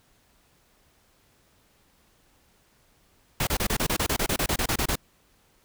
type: noise bursts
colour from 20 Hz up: pink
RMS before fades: -25 dBFS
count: 16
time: 3.4-4.956 s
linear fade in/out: 5 ms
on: 71 ms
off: 28 ms
effects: pink hiss -63 dBFS RMS until 5.64 s